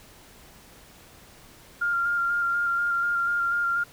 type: tone with vibrato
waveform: sine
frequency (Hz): 1396.9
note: F6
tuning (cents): 0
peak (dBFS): -22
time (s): 1.81-3.84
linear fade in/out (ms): 10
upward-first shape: square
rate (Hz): 4.1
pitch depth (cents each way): 15
effects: pink hiss -51 dBFS RMS until 3.92 s